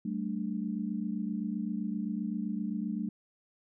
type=chord; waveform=sine; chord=G suspended second; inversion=none; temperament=equal with one note detuned; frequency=192.3 / 220 / 293.7 Hz; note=G3 / A3 / D4; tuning=-33 / 0 / 0 cents; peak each=-35 / -34 / -39 dBFS; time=0.05-3.09 s; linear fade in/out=5 ms; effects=none